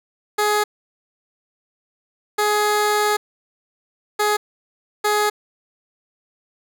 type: tone bursts at uneven times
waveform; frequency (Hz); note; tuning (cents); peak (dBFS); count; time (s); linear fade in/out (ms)
15% pulse; 419.1; G#4; +16; -10; 4; 0.38-0.64 / 2.38-3.17 / 4.19-4.37 / 5.04-5.3; 10
effects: none